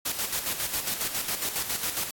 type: noise with tremolo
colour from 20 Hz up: white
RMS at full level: -28 dBFS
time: 0.05-2.11 s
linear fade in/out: 10 ms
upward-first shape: square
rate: 7.3 Hz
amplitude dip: 55%
effects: AAC 64 kbps